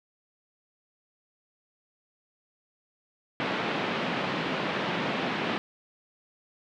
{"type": "band-pass noise", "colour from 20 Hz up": "pink", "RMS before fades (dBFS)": -30, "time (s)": [3.4, 5.58], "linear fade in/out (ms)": 0, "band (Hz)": [160, 3400], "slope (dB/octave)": 24, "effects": []}